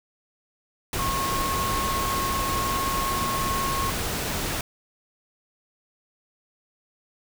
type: tone in noise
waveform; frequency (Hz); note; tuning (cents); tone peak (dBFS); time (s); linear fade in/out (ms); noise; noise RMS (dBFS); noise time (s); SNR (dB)
sine; 1087; C#6; -34; -26; 0.99-3.9; 2; pink; -28; 0.93-4.61; -1
effects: none